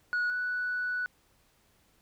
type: tone pair in turn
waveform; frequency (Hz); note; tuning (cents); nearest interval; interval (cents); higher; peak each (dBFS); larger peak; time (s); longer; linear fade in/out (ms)
sine; 1459 / 1480.2; F#6 / F#6; -25 / 0; unison; 25; second; -24 / -28; first; 0.13-0.3 / 0.3-1.06; second; 0
effects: tanh soft clip ceiling -25 dBFS + pink hiss -67 dBFS RMS until 2.01 s